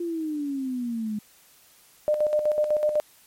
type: exponential sweep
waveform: sine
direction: down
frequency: 349.2 to 207.7 Hz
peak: -26 dBFS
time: 0-1.19 s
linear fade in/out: 5 ms
type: tone with tremolo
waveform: sine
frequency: 603 Hz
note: D5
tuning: 46 cents sharp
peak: -18 dBFS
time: 2.08-3 s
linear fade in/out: 0 ms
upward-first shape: square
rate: 8 Hz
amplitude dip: 55%
effects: white hiss -56 dBFS RMS until 3.26 s + MP3 64 kbps